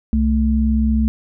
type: tone pair together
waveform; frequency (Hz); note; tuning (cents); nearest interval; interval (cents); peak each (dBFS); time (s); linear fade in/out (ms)
sine; 65.5 / 220.3; C2 / A3; +2 / +2; octave + major sixth; 2100; -16; 0.13-1.08; 0
effects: none